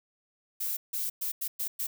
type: noise bursts at uneven times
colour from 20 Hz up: violet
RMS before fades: -32 dBFS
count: 6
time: 0.6-0.77 / 0.93-1.1 / 1.21-1.32 / 1.41-1.48 / 1.59-1.68 / 1.79-1.87 s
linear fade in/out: 10 ms
effects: none